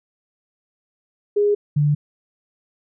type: tone pair in turn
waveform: sine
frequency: 411.9 / 147.15 Hz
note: G#4 / D3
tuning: -14 / +4 cents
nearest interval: octave + tritone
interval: 1782 cents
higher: first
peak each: -14 dBFS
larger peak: neither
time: 1.36-1.55 / 1.76-1.95 s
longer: neither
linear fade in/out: 10 ms
effects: none